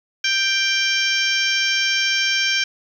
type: harmonic tone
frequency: 786 Hz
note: G5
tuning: 4 cents sharp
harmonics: 2 / 3 / 4 / 5 / 6 / 7 / 8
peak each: -23 / -22 / -23 / -32 / -30 / -24 / -30 dBFS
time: 0.24-2.64 s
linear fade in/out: 5 ms
effects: 8-bit